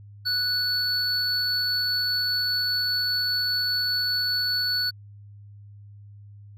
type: tone pair together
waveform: triangle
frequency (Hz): 1480 / 4435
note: F#6 / C#8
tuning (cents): 0 / 0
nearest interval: octave + perfect fifth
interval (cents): 1900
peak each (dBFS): -28 / -22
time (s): 0.25-4.91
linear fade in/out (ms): 20
effects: added 102 Hz sine -43 dBFS peak until 6.57 s